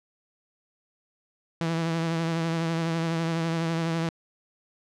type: tone with vibrato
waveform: sawtooth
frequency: 164.9 Hz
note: E3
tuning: 1 cent sharp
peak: -21 dBFS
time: 1.61-4.09 s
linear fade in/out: 0 ms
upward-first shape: triangle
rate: 12 Hz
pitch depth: 37 cents each way
effects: low-pass 6000 Hz 12 dB/octave

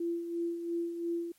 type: tone with tremolo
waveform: sine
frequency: 340 Hz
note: F4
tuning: 46 cents flat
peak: -29 dBFS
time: 0-1.32 s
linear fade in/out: 5 ms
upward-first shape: sine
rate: 2.9 Hz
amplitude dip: 55%
effects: white hiss -67 dBFS RMS until 1.38 s + MP3 64 kbps

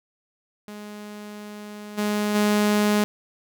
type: tone with level steps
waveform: sawtooth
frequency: 208.6 Hz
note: G#3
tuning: 8 cents sharp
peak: -32 / -18 / -14 dBFS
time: 0.68-3.04 s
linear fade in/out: 0 ms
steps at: 1.97 / 2.34 s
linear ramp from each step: 20 ms
effects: none

